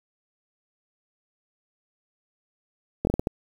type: slowing click train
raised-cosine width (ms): 2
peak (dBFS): -10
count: 6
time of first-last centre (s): 3.05-3.271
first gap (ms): 21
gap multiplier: 1.38
effects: 7-bit